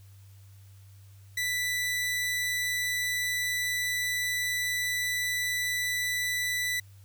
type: tone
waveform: sawtooth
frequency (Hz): 1979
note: B6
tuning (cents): +3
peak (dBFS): -24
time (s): 1.37-6.8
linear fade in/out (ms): 5
effects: added 98 Hz sine -49 dBFS peak until 7.04 s + white hiss -63 dBFS RMS until 7.04 s